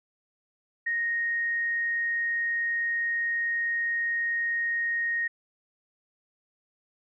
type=tone; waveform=sine; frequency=1864.7 Hz; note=A#6; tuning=in tune; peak=-25 dBFS; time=0.86-5.28 s; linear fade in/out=10 ms; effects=none